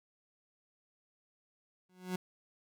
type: tone with exponential growth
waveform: 30% pulse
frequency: 183 Hz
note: F#3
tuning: 19 cents flat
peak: -29 dBFS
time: 1.89-2.16 s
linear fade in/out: 5 ms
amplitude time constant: 58 ms
effects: none